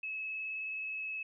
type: tone with vibrato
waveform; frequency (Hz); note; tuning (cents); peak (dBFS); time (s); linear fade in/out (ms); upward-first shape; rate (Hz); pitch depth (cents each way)
sine; 2587; E7; -33; -36; 0.03-1.23; 5; sine; 19; 16
effects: none